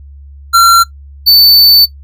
square tone pair in turn, 1366 / 4520 Hz, F6 / C#8, -39 / +33 cents, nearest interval octave + major sixth, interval 2072 cents, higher second, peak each -3 dBFS, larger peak neither, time 0.53-0.84 / 1.26-1.86 s, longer second, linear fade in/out 20 ms, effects noise-tail reverb RT60 0.1 s tail -20 dB re dry + added 70 Hz sine -30 dBFS peak until 2.03 s

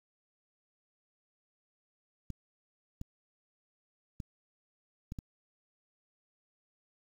clicks, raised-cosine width 5 ms, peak -27 dBFS, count 5, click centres 2.303 / 3.014 / 4.202 / 5.121 / 5.188 s, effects 9-bit

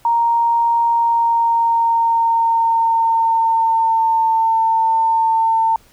sine tone with pitch glide, 932.3 to 899.5 Hz, A#5 to A5, 0 to +38 cents, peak -12 dBFS, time 0.05-5.76 s, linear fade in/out 2 ms, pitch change -62 cents, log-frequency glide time 0.89-4.19 s, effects pink hiss -51 dBFS RMS until 5.92 s

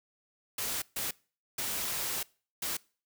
white noise bursts at uneven times, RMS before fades -34 dBFS, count 4, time 0.58-0.82 / 0.96-1.11 / 1.58-2.23 / 2.62-2.77 s, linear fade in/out 5 ms, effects noise-tail reverb RT60 0.4 s tail -24 dB re dry

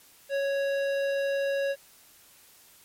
sine tone with hard clipping, 554.4 Hz, C#5, in tune, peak -27 dBFS, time 0.29-1.76 s, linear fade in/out 50 ms, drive 13 dB, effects white hiss -56 dBFS RMS until 2.84 s + MP3 64 kbps

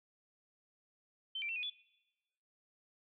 sine tone with pitch steps, 3091 / 2349 / 2696 / 2480 / 3446 Hz, G7 / D7 / E7 / D#7 / A7, -25 / 0 / +38 / -6 / -37 cents, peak -37 dBFS, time 1.35-1.7 s, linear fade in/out 5 ms, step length 70 ms, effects noise-tail reverb RT60 1.0 s tail -21 dB re dry

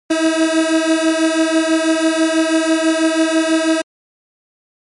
30% pulse beating tone pair, 318.5 / 324.6 Hz, D#4 / E4, +41 / -27 cents, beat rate 6.1 Hz, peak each -13 dBFS, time 0.1-3.82 s, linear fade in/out 10 ms, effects MP3 48 kbps

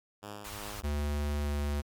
5% pulse tone with tremolo, 103.3 Hz, G#2, 9 cents flat, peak -29 dBFS, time 0.22-0.83 s, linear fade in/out 20 ms, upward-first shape triangle, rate 2.8 Hz, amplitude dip 55%
pink band-stop noise, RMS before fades -43 dBFS, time 0.44-0.81 s, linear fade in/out 10 ms, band 110 to 880 Hz, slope 48 dB/octave
square tone with pitch glide, 73.2 to 72.65 Hz, D2 to D2, -5 to -18 cents, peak -30 dBFS, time 0.83-1.82 s, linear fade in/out 20 ms, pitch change -13 cents, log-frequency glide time 1.43-1.49 s
effects MP3 96 kbps

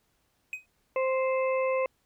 triangle tone with exponential decay, 2515 Hz, D#7, 18 cents sharp, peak -27 dBFS, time 0.53-0.66 s, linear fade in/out 1 ms, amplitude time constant 27 ms
harmonic tone, 523.3 Hz, C5, in tune, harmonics 1 / 2 / 4 / 5, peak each -25 / -33 / -38 / -39 dBFS, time 0.96-1.86 s, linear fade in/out 2 ms
effects pink hiss -72 dBFS RMS until 2.05 s

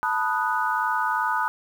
sine chord, B dominant seventh, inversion third, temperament equal with one note detuned, 880 / 982.6 / 1244.5 / 1480 Hz, A5 / B5 / D#6 / F#6, 0 / -9 / 0 / 0 cents, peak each -27 dBFS, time 0.03-1.48 s, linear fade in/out 0 ms, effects 8-bit

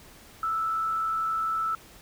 sine tone with frequency modulation, 1318 Hz, E6, 1 cent flat, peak -25 dBFS, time 0.43-1.75 s, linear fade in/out 2 ms, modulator 87.5 Hz, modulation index 0.3, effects pink hiss -51 dBFS RMS until 2.01 s

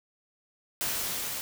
white noise with level ramp, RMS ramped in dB -30 to -35 dBFS, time 0.81-1.41 s, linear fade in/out 0 ms, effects none

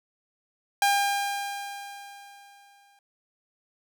sawtooth tone with exponential decay, 803 Hz, G5, 41 cents sharp, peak -15 dBFS, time 0.82-2.99 s, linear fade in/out 2 ms, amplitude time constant 470 ms, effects none

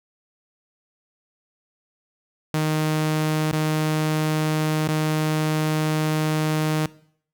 sawtooth tone with dropouts, 155.1 Hz, D#3, 5 cents flat, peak -16 dBFS, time 2.54-6.86 s, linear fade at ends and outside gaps 0 ms, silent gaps 3.514-3.53 / 4.876-4.888 s, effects noise-tail reverb RT60 0.6 s tail -20 dB re dry

